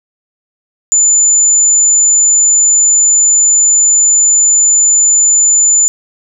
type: tone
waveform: sine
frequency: 7040 Hz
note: A8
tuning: in tune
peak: -5 dBFS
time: 0.92-5.88 s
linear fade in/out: 0 ms
effects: none